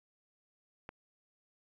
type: click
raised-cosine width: 0.5 ms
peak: -28 dBFS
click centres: 0.891 s
effects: MP3 96 kbps